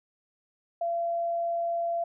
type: tone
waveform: sine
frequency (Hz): 681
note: F5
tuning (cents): -44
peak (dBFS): -26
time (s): 0.81-2.04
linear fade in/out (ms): 5
effects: none